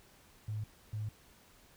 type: tone bursts at uneven times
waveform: triangle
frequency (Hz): 107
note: A2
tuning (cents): -48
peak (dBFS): -31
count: 2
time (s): 0.48-0.64 / 0.93-1.09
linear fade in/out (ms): 5
effects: tanh soft clip ceiling -33 dBFS + pink hiss -62 dBFS RMS until 1.76 s